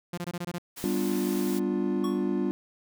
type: tone bursts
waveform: sawtooth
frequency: 174.61 Hz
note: F3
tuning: in tune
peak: -27 dBFS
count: 7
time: 0.13-0.584 s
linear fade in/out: 5 ms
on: 46 ms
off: 22 ms
type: noise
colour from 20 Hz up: white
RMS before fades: -40 dBFS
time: 0.76-1.6 s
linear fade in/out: 20 ms
type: chord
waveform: triangle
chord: G dominant seventh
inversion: none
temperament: equal with one note detuned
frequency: 196 / 246.9 / 293.7 / 351.5 Hz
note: G3 / B3 / D4 / F4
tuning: 0 / 0 / 0 / +11 cents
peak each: -28 / -30 / -29 / -28 dBFS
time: 0.84-2.51 s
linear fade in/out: 0 ms
type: tone with exponential decay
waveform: square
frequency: 1108.7 Hz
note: C#6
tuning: in tune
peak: -33 dBFS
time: 2.04-2.32 s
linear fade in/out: 2 ms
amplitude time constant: 59 ms
effects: none